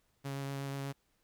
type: tone with vibrato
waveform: sawtooth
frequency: 138.2 Hz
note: C#3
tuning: 5 cents flat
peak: -33 dBFS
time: 0.24-0.93 s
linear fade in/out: 20 ms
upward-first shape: triangle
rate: 8.2 Hz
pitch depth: 14 cents each way
effects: pink hiss -75 dBFS RMS until 1.23 s